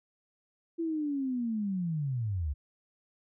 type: linear sweep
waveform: sine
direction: down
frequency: 337.8 to 66.1 Hz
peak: -29 dBFS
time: 0.78-2.54 s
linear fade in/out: 20 ms
effects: none

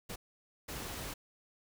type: noise bursts at uneven times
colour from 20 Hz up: pink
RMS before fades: -42 dBFS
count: 2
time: 0.09-0.16 / 0.68-1.14 s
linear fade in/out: 10 ms
effects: none

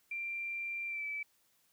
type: tone with pitch glide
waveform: sine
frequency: 2367 to 2308 Hz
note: D7 to D7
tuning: +13 to -31 cents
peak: -36 dBFS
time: 0.11-1.23 s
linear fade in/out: 5 ms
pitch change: -44 cents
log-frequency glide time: 0.87-1.05 s
effects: white hiss -72 dBFS RMS until 1.72 s

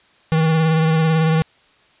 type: tone with vibrato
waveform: square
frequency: 160 Hz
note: D#3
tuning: 49 cents sharp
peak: -14 dBFS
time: 0.32-1.42 s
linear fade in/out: 0 ms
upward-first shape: triangle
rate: 18 Hz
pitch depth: 33 cents each way
effects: white hiss -54 dBFS RMS until 2 s + resampled to 8000 Hz

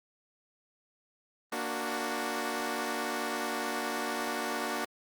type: chord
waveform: 10% pulse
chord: Bb augmented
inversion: none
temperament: equal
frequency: 233.1 / 293.7 / 370 Hz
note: Bb3 / D4 / F#4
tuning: 0 / 0 / 0 cents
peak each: -28 dBFS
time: 1.52-4.85 s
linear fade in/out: 5 ms
effects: Opus 32 kbps

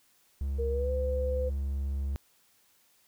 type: tone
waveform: triangle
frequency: 69 Hz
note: C#2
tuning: 7 cents flat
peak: -27 dBFS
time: 0.41-2.16 s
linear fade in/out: 0 ms
type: tone with pitch glide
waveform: sine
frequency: 466.2 to 508.4 Hz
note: A#4 to C5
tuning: 0 to -50 cents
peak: -30 dBFS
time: 0.58-1.5 s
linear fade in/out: 20 ms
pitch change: +150 cents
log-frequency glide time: 0.69-0.91 s
effects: white hiss -66 dBFS RMS until 3.07 s

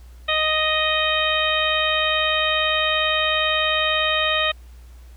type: harmonic tone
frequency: 622.3 Hz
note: D#5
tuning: in tune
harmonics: 1 / 2 / 3 / 4 / 5 / 6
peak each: -25 / -25 / -25 / -25 / -25 / -25 dBFS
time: 0.28-4.52 s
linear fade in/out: 10 ms
effects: added 60 Hz sine -40 dBFS peak until 5.16 s + pink hiss -56 dBFS RMS until 5.16 s

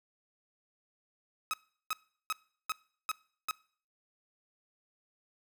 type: tone bursts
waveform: sawtooth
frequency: 1275 Hz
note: D#6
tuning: 42 cents sharp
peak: -27 dBFS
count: 6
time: 1.51-3.51 s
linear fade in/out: 0 ms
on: 25 ms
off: 370 ms
effects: noise-tail reverb RT60 0.5 s tail -23 dB re dry

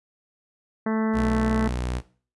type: harmonic tone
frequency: 220 Hz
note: A3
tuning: in tune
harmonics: 1 / 2 / 3 / 4 / 5 / 6 / 7 / 8 / 9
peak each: -23 / -29 / -33 / -35 / -37 / -39 / -40 / -41 / -42 dBFS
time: 0.86-1.68 s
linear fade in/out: 5 ms
type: tone with vibrato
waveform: sawtooth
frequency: 61.4 Hz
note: B1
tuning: 9 cents flat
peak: -22 dBFS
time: 1.13-2.02 s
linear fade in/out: 50 ms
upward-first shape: square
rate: 17 Hz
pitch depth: 17 cents each way
effects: noise-tail reverb RT60 0.4 s tail -17 dB re dry + resampled to 24000 Hz

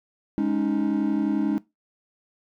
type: chord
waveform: triangle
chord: Ab suspended fourth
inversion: none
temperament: equal with one note detuned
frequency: 207.7 / 279.8 / 311.1 Hz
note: Ab3 / Db4 / Eb4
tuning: 0 / +16 / 0 cents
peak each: -23 dBFS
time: 0.38-1.58 s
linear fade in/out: 0 ms
effects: noise-tail reverb RT60 0.2 s tail -20 dB re dry + tanh soft clip ceiling -12 dBFS

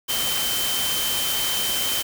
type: tone in noise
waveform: sine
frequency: 3097 Hz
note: G7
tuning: 22 cents flat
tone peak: -26 dBFS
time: 0.08-2.03 s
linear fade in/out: 20 ms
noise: white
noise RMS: -25 dBFS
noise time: 0.08-2.03 s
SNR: -4 dB
effects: none

